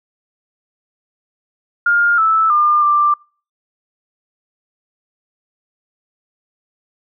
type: tone with pitch steps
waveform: sine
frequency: 1411 / 1313 / 1200 / 1182 Hz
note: F6 / E6 / D6 / D6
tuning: +17 / -7 / +37 / +11 cents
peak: -10 dBFS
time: 1.86-3.14 s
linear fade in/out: 5 ms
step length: 320 ms
effects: noise-tail reverb RT60 0.4 s tail -26 dB re dry